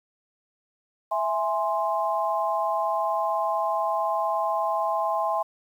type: chord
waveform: sine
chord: E augmented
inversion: none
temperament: equal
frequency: 659.3 / 830.6 / 1046.5 Hz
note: E5 / G#5 / B#5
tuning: 0 / 0 / 0 cents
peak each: -27 dBFS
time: 1.11-5.43 s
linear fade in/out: 10 ms
effects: 9-bit